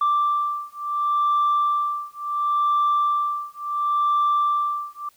sine beating tone pair, 1174.7 / 1175.41 Hz, D6 / D6, 0 / +1 cents, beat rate 0.71 Hz, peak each -21 dBFS, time 0.01-5.09 s, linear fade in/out 5 ms, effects tanh soft clip ceiling -14 dBFS + white hiss -59 dBFS RMS until 5.16 s

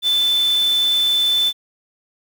sine tone in noise, 3520 Hz, A7, in tune, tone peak -14 dBFS, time 0.02-1.53 s, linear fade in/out 50 ms, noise white, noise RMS -32 dBFS, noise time 0.02-1.53 s, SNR +15 dB, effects none

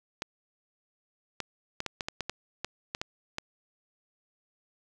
clicks, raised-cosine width 0.2 ms, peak -15 dBFS, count 12, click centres 0.221 / 1.403 / 1.804 / 1.863 / 2.008 / 2.085 / 2.207 / 2.296 / 2.646 / 2.949 / 3.015 / 3.384 s, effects none

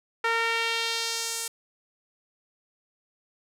sawtooth tone with band-pass filter sweep, 458.3 Hz, A#4, 29 cents flat, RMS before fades -28 dBFS, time 0.24-1.48 s, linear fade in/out 5 ms, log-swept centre 1600 to 8800 Hz, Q 1.4, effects none

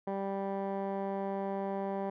15% pulse tone with low-pass filter, 196 Hz, G3, in tune, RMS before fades -35 dBFS, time 0.07-2.1 s, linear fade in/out 5 ms, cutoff 1000 Hz, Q 1.5, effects none

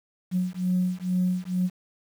sine beating tone pair, 181 / 183.2 Hz, F#3 / F#3, -38 / -17 cents, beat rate 2.2 Hz, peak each -25 dBFS, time 0.31-1.7 s, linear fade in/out 50 ms, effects tanh soft clip ceiling -16 dBFS + 8-bit

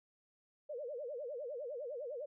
sine tone with vibrato, 534 Hz, C5, 35 cents sharp, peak -40 dBFS, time 0.69-2.26 s, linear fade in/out 10 ms, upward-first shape sine, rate 9.9 Hz, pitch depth 240 cents each way, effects none

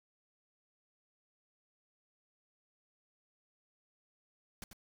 pink noise with echo, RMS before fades -45 dBFS, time 4.62-4.64 s, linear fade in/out 2 ms, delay 91 ms, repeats 1, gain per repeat -7 dB, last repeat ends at 4.731 s, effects none

